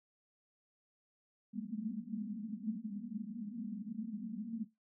white band-pass noise, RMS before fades -42 dBFS, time 1.53-4.65 s, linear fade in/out 10 ms, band 200 to 230 Hz, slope 96 dB/octave, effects noise-tail reverb RT60 0.2 s tail -18 dB re dry

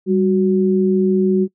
sine tone pair together, 196 / 370 Hz, G3 / F#4, 0 / 0 cents, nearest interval major seventh, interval 1100 cents, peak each -15 dBFS, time 0.06-1.48 s, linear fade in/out 50 ms, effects noise-tail reverb RT60 0.1 s tail -23 dB re dry

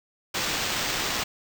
white noise with sample-and-hold, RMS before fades -28 dBFS, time 0.34-1.24 s, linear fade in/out 10 ms, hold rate 11025 Hz, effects none

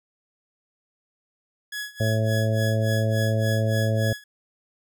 sawtooth tone with tremolo, 1683 Hz, G#6, 23 cents sharp, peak -25 dBFS, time 1.72-4.24 s, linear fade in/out 5 ms, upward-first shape sine, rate 3.5 Hz, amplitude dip 90%
harmonic tone, 110 Hz, A2, in tune, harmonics 1 / 2 / 3 / 4 / 5 / 6, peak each -21 / -30 / -37 / -34 / -28 / -32 dBFS, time 2-4.13 s, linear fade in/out 5 ms
effects none

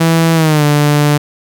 sawtooth tone with pitch glide, 164.4 to 147.31 Hz, E3 to D3, -4 to +6 cents, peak -4 dBFS, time 0-1.18 s, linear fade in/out 10 ms, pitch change -190 cents, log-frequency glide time 0.34-0.64 s, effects none

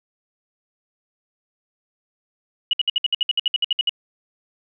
sine tone bursts, 2914 Hz, F#7, 27 cents flat, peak -15 dBFS, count 15, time 2.71-3.894 s, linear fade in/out 2 ms, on 22 ms, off 61 ms, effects none

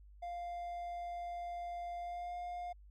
triangle tone with pitch glide, 698.5 to 707.8 Hz, F5 to F5, 0 to +23 cents, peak -38 dBFS, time 0.22-2.73 s, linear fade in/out 10 ms, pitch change +23 cents, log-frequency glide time 1.98-2.37 s, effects added 50 Hz sine -55 dBFS peak until 2.9 s

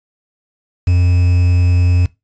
triangle tone with quantisation, 89 Hz, F2, 33 cents sharp, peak -7 dBFS, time 0.87-2.06 s, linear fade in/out 5 ms, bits 5, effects noise-tail reverb RT60 0.2 s tail -19 dB re dry + resampled to 16000 Hz

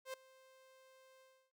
sawtooth tone with ADSR envelope, 524 Hz, C5, 2 cents sharp, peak -37 dBFS, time 0.05-1.52 s, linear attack 87 ms, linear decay 4 ms, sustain -22 dB, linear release 310 ms, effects none

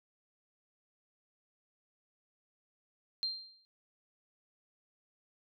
sine tone with exponential decay, 4173 Hz, C8, 5 cents flat, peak -29 dBFS, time 3.23-3.65 s, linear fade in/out 0 ms, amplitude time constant 91 ms, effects none

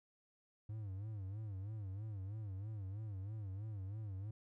triangle tone with vibrato, 101.9 Hz, G#2, 32 cents flat, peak -40 dBFS, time 0.69-4.31 s, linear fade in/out 5 ms, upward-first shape sine, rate 3.1 Hz, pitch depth 140 cents each way, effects none

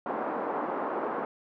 white band-pass noise, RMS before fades -32 dBFS, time 0.06-1.25 s, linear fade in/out 2 ms, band 240 to 1100 Hz, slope 24 dB/octave, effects none

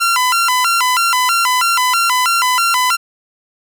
sawtooth tone with vibrato, 1174 Hz, D6, 1 cent flat, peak -8 dBFS, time 0-2.97 s, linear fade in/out 20 ms, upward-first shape square, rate 3.1 Hz, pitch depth 270 cents each way, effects none

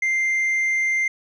triangle tone with tanh clipping, 2093 Hz, C7, in tune, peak -19 dBFS, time 0.02-1.08 s, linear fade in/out 5 ms, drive 7 dB, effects none

